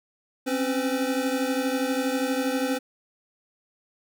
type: tone cluster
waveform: square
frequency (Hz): 262.2 / 274.6 / 507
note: C4 / C#4 / B4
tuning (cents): +4 / -16 / +45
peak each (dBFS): -29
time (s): 0.46-2.79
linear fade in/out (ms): 20
effects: none